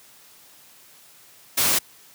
white noise, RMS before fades -20 dBFS, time 1.57-1.79 s, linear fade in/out 10 ms, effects white hiss -51 dBFS RMS until 2.14 s + high-pass 80 Hz 12 dB/octave

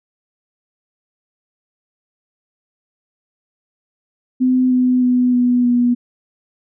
sine tone with pitch steps, 255.1 / 252 / 249 / 246 / 243 Hz, C4 / B3 / B3 / B3 / B3, -44 / +35 / +14 / -7 / -28 cents, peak -11 dBFS, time 4.4-5.95 s, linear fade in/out 20 ms, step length 310 ms, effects none

